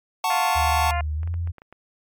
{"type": "chord", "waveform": "square", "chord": "F# minor", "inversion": "none", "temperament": "just", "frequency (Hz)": [740, 888, 1110], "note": ["F#5", "A5", "C#6"], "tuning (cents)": [0, 16, 2], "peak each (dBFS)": [-26, -24, -27], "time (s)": [0.24, 0.91], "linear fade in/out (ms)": 2}
{"type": "harmonic tone", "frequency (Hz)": 349.2, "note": "F4", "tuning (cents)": 0, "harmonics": [2, 3, 4, 5, 6, 7, 8], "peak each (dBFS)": [-26, -31, -34, -35, -35, -38, -39], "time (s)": [0.3, 1.01], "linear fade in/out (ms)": 2}
{"type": "tone with pitch glide", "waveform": "sine", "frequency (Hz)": [76, 85.31], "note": ["D#2", "F2"], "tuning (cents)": [-40, -40], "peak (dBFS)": -23, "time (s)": [0.55, 1.52], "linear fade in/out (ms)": 20, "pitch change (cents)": 200, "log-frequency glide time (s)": [1.16, 1.28]}
{"type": "clicks", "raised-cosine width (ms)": 0.5, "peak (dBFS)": -29, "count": 9, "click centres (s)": [0.783, 0.855, 1.232, 1.275, 1.341, 1.474, 1.583, 1.619, 1.726]}
{"effects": ["MP3 96 kbps"]}